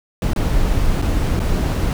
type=noise with dropouts; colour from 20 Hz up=brown; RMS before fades=-17 dBFS; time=0.22-1.93 s; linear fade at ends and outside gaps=1 ms; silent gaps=0.334-0.361 / 1.017-1.023 / 1.393-1.4 s; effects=none